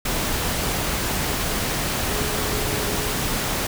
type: tone in noise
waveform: sine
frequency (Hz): 420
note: G#4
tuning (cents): +19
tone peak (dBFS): -32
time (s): 2.1-3.12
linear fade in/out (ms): 5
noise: pink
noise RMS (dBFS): -24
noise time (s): 0.05-3.67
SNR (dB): -11
effects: none